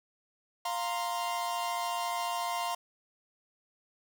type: chord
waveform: 45% pulse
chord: F suspended fourth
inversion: none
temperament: equal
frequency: 698.5 / 932.3 / 1046.5 Hz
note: F5 / Bb5 / C6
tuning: 0 / 0 / 0 cents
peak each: -35 / -36 / -36 dBFS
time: 0.65-2.75 s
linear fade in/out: 5 ms
effects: none